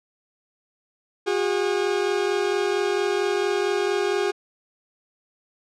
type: tone pair together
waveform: 40% pulse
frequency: 362.7 / 407.1 Hz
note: F#4 / G#4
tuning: -34 / -35 cents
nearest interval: major second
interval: 199 cents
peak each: -24 / -22 dBFS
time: 1.26-4.32 s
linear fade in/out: 20 ms
effects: low-pass 6000 Hz 12 dB/octave